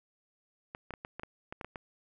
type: clicks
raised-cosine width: 0.5 ms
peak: -25 dBFS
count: 10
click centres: 0.749 / 0.907 / 0.938 / 1.049 / 1.196 / 1.234 / 1.525 / 1.612 / 1.646 / 1.758 s
effects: none